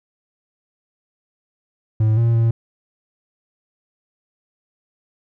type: tone with pitch steps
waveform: triangle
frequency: 109.2 / 116.2 / 114.7 Hz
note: A2 / A#2 / A#2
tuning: -13 / -5 / -28 cents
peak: -11 dBFS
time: 2-2.51 s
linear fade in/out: 5 ms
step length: 170 ms
effects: none